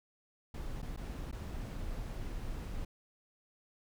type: noise with dropouts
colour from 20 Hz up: brown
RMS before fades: -40 dBFS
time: 0.54-2.85 s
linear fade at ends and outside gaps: 5 ms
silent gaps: 0.819-0.825 / 0.964-0.973 / 1.314-1.325 s
effects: none